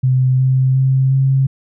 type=tone with pitch steps; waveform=sine; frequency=129.1 / 130.83 / 132.58 / 134.35 Hz; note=C3 / C3 / C3 / C3; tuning=-23 / 0 / +23 / +46 cents; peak=-10 dBFS; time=0.03-1.47 s; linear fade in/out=10 ms; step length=360 ms; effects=none